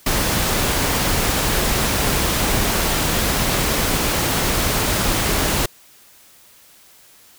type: noise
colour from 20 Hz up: pink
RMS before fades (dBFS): -19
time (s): 0.06-5.66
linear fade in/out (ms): 5
effects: white hiss -49 dBFS RMS until 7.38 s